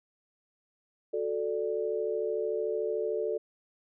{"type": "chord", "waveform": "sine", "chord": "D major", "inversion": "first", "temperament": "just", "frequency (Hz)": [367.1, 440.5, 587.3], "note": ["F#4", "A4", "D5"], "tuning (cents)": [-14, 2, 0], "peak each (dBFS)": [-35, -30, -35], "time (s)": [1.13, 3.38], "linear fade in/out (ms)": 10, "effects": []}